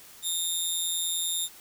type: tone with amplitude modulation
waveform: 15% pulse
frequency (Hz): 3660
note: A#7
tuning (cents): -32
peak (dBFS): -17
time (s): 0.22-1.49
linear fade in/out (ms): 50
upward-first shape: sine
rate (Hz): 170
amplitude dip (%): 65
effects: white hiss -50 dBFS RMS until 1.6 s